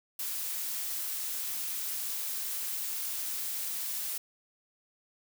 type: noise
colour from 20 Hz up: blue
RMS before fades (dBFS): -35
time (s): 0.19-4.18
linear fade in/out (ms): 5
effects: none